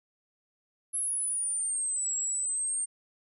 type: exponential two-way sweep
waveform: sine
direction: down then up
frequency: 11000 to 7610 to 8750 Hz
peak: -28 dBFS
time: 0.93-2.86 s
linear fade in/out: 20 ms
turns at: 2.16 s
effects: none